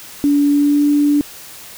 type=tone with pitch glide; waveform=sine; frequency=287.5 to 291.3 Hz; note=D4 to D4; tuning=-37 to -14 cents; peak=-10 dBFS; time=0.24-1.21 s; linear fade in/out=0 ms; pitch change=+23 cents; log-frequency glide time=0.49-0.83 s; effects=white hiss -36 dBFS RMS until 1.77 s